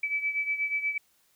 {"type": "beating tone pair", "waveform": "sine", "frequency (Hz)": [2300, 2308.3], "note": ["D7", "D7"], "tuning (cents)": [-37, -30], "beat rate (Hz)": 8.3, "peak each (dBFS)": [-28, -33], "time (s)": [0.03, 0.98], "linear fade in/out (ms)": 5, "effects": ["white hiss -67 dBFS RMS until 1.35 s"]}